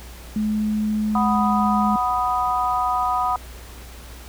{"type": "tone with pitch glide", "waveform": "sine", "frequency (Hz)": [213.5, 210], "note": ["G#3", "G#3"], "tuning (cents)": [48, 19], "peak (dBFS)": -19, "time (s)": [0.36, 1.96], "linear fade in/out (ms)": 2, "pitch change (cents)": -29, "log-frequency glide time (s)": [1.16, 1.49]}
{"type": "chord", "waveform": "sine", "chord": "B major", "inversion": "second", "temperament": "equal", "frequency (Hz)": [740, 987.8, 1244.5], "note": ["F#5", "B5", "D#6"], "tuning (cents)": [0, 0, 0], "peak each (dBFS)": -23, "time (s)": [1.15, 3.36], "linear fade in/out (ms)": 2}
{"effects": ["added 60 Hz sine -38 dBFS peak until 4.28 s", "pink hiss -43 dBFS RMS until 4.28 s"]}